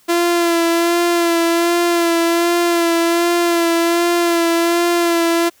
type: tone with vibrato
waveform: sawtooth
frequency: 340.5 Hz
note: F4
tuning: 44 cents flat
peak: -9 dBFS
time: 0.08-5.5 s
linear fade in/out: 20 ms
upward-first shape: sine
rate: 1.3 Hz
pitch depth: 27 cents each way
effects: white hiss -53 dBFS RMS until 5.6 s